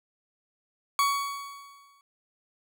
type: tone with exponential decay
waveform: 40% pulse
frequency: 1123 Hz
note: C#6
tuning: 22 cents sharp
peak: -19 dBFS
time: 0.99-2.01 s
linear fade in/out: 1 ms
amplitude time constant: 220 ms
effects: none